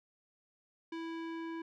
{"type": "tone with low-pass filter sweep", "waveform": "square", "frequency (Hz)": 329.3, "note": "E4", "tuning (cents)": -2, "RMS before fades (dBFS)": -41, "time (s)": [0.92, 1.62], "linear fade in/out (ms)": 5, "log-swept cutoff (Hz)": [3400, 2000], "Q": 0.97, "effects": []}